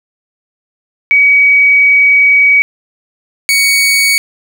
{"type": "tone pair in turn", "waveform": ["sine", "sawtooth"], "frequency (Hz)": [2265, 2239], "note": ["C#7", "C#7"], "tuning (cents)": [37, 17], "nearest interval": "unison", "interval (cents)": 20, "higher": "first", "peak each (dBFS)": -4, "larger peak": "neither", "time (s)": [[1.11, 2.62], [3.49, 4.18]], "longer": "first", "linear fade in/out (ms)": 0, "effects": ["7-bit"]}